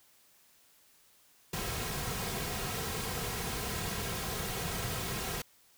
pink noise with comb filter, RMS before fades -36 dBFS, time 1.53-5.42 s, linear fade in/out 5 ms, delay 3.4 ms, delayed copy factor -0.55, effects white hiss -64 dBFS RMS until 5.77 s

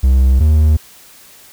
triangle tone pair in turn, 65.1 / 76.93 Hz, C2 / D#2, -8 / -19 cents, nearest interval minor third, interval 289 cents, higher second, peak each -5 dBFS, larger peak neither, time 0.03-0.4 / 0.4-0.77 s, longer neither, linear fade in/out 10 ms, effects white hiss -42 dBFS RMS until 1.52 s

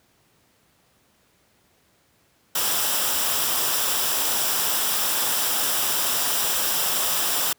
white noise with comb filter, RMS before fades -23 dBFS, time 2.55-7.53 s, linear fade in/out 5 ms, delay 0.46 ms, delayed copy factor -0.5, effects pink hiss -62 dBFS RMS until 7.58 s + high-pass 80 Hz 12 dB/octave

